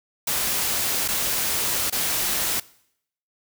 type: noise with dropouts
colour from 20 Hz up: white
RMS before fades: -24 dBFS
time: 0.27-2.6 s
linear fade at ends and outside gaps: 5 ms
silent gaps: 1.079-1.085 / 1.9-1.924 s
effects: noise-tail reverb RT60 0.7 s tail -21 dB re dry